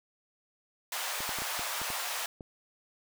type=high-pass noise; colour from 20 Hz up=pink; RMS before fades=-35 dBFS; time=0.92-2.26 s; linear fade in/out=2 ms; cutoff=690 Hz; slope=24 dB/octave
type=clicks; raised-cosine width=2 ms; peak=-29 dBFS; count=8; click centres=1.205 / 1.292 / 1.387 / 1.42 / 1.594 / 1.816 / 1.903 / 2.408 s
effects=none